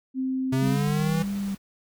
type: tone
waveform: sine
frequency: 261.3 Hz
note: C4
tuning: 2 cents flat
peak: -24 dBFS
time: 0.14-0.78 s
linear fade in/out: 50 ms
type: exponential sweep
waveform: square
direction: up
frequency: 130.81 to 164.81 Hz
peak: -24 dBFS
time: 0.52-1.23 s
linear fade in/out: 10 ms
type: noise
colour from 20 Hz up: pink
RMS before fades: -43 dBFS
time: 0.61-1.58 s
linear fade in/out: 50 ms
type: tone with vibrato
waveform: sine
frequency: 196.9 Hz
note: G3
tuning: 8 cents sharp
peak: -26 dBFS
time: 0.62-1.55 s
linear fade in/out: 5 ms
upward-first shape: sine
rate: 1.7 Hz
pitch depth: 26 cents each way
effects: none